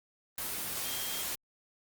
sine tone in noise, 3215 Hz, G7, 43 cents sharp, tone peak -43 dBFS, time 0.85-1.23 s, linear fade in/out 2 ms, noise white, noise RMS -36 dBFS, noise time 0.38-1.35 s, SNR -10 dB, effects Opus 24 kbps

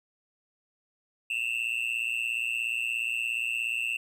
triangle tone with amplitude modulation, 2689 Hz, E7, 34 cents sharp, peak -22 dBFS, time 1.3-3.97 s, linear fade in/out 5 ms, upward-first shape sine, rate 117 Hz, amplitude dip 95%, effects none

